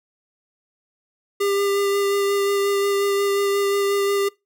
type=tone with vibrato; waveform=square; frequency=400 Hz; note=G4; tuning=35 cents sharp; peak=-19 dBFS; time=1.4-4.29 s; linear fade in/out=10 ms; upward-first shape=sine; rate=5.6 Hz; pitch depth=12 cents each way; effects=noise-tail reverb RT60 0.2 s tail -22 dB re dry

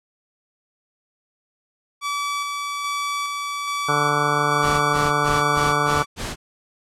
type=tone with tremolo; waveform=sawtooth; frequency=1149 Hz; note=D6; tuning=38 cents flat; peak=-19 dBFS; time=2.01-6.06 s; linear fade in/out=50 ms; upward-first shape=square; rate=1.2 Hz; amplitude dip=25%
type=harmonic tone; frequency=146.83 Hz; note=D3; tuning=in tune; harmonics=1 / 2 / 3 / 4 / 5 / 6 / 7 / 8 / 9 / 10; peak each=-27 / -31 / -27 / -30 / -30 / -27 / -30 / -25 / -26 / -26 dBFS; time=3.88-6.03 s; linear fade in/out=10 ms
type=noise bursts; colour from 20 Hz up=pink; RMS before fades=-28 dBFS; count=6; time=4.61-6.36 s; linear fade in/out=50 ms; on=200 ms; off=110 ms
effects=low-pass 9000 Hz 12 dB/octave

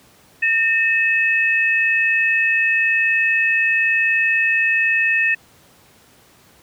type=tone pair together; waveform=sine; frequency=1821 / 2580 Hz; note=A#6 / E7; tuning=-41 / -38 cents; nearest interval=tritone; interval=603 cents; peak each=-17 dBFS; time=0.42-5.35 s; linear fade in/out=10 ms; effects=pink hiss -51 dBFS RMS until 6.62 s + high-pass 80 Hz 12 dB/octave

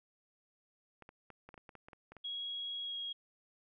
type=clicks; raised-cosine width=0.5 ms; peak=-37 dBFS; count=12; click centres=1.023 / 1.091 / 1.303 / 1.49 / 1.542 / 1.578 / 1.692 / 1.753 / 1.885 / 1.932 / 2.12 / 2.167 s
type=tone with pitch glide; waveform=sine; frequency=3312 to 3285 Hz; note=G#7 to G#7; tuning=-5 to -20 cents; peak=-38 dBFS; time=2.24-3.13 s; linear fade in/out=10 ms; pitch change=-15 cents; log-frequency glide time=2.84-2.95 s
effects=none

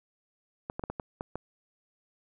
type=clicks; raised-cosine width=1 ms; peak=-20 dBFS; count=7; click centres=0.699 / 0.795 / 0.838 / 0.9 / 0.998 / 1.209 / 1.356 s; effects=none

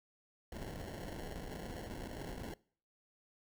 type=noise with sample-and-hold; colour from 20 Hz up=pink; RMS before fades=-45 dBFS; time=0.52-2.54 s; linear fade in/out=2 ms; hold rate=1225 Hz; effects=noise-tail reverb RT60 0.5 s tail -23 dB re dry

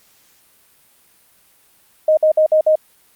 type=tone bursts; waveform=sine; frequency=622.3 Hz; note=D#5; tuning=in tune; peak=-9 dBFS; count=5; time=2.08-2.756 s; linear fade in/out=5 ms; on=92 ms; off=54 ms; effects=white hiss -54 dBFS RMS until 3.15 s + Opus 48 kbps

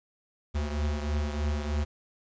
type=beating tone pair; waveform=square; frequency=73.42 / 76.62 Hz; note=D2 / D#2; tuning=0 / -26 cents; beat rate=3.2 Hz; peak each=-29 / -35 dBFS; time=0.54-1.85 s; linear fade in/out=20 ms; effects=resampled to 16000 Hz + 10-bit

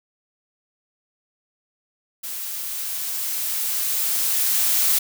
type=noise with level ramp; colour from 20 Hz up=blue; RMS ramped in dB=-31 to -18 dBFS; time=2.23-4.99 s; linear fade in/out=10 ms; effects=none

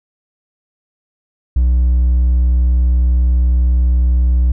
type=tone with hard clipping; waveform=sine; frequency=62 Hz; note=B1; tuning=7 cents sharp; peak=-10 dBFS; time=1.56-4.52 s; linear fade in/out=5 ms; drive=2 dB; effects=none

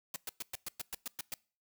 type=noise bursts; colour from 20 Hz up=white; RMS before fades=-39 dBFS; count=10; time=0.14-1.34 s; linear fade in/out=2 ms; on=21 ms; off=110 ms; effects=noise-tail reverb RT60 0.4 s tail -24 dB re dry

